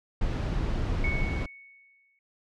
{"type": "noise", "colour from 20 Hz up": "brown", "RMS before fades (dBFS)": -28, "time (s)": [0.21, 1.46], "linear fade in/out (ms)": 5}
{"type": "tone with exponential decay", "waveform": "sine", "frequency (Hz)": 2217, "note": "C#7", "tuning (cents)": 0, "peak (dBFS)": -28, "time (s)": [1.04, 2.19], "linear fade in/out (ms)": 2, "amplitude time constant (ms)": 250}
{"effects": ["low-pass 5000 Hz 12 dB/octave"]}